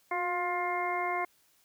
harmonic tone with a mistuned harmonic, 353.1 Hz, F4, 19 cents sharp, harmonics 1 / 2 / 3 / 4 / 5 / 6, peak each -37 / -33 / -34 / -44 / -44 / -35 dBFS, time 0.11-1.25 s, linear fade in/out 5 ms, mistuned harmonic 1, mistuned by +37 cents, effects white hiss -67 dBFS RMS until 1.64 s

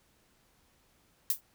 violet noise with exponential decay, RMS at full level -23 dBFS, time 1.3-1.41 s, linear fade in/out 2 ms, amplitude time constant 22 ms, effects pink hiss -68 dBFS RMS until 1.54 s

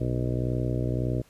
harmonic tone, 61.74 Hz, B1, in tune, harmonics 1 / 2 / 3 / 4 / 5 / 6 / 7 / 8 / 9 / 10, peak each -33 / -27 / -40 / -35 / -34 / -36 / -40 / -38 / -45 / -39 dBFS, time 0-1.22 s, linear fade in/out 10 ms, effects pink hiss -60 dBFS RMS until 1.29 s + resampled to 32000 Hz

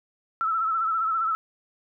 sine tone with vibrato, 1318.5 Hz, E6, in tune, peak -22 dBFS, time 0.41-1.35 s, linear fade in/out 0 ms, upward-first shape sine, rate 15 Hz, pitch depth 54 cents each way, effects none

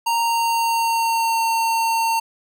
square tone with pitch glide, 927 to 910 Hz, A#5 to A#5, -10 to -42 cents, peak -18 dBFS, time 0.06-2.2 s, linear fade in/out 10 ms, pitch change -32 cents, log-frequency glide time 0.2-1.41 s, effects none

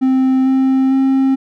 triangle tone with pitch steps, 261.6 / 264.3 / 267.1 Hz, C4 / C4 / C4, 0 / +18 / +36 cents, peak -8 dBFS, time 0.01-1.36 s, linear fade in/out 20 ms, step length 450 ms, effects none

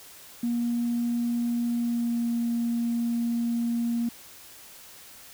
sine tone with pitch glide, 237.4 to 234.7 Hz, A#3 to A#3, +32 to +12 cents, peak -23 dBFS, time 0.43-4.09 s, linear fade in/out 5 ms, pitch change -20 cents, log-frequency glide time 1.63-2.32 s, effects tanh soft clip ceiling -19 dBFS + white hiss -48 dBFS RMS until 5.33 s

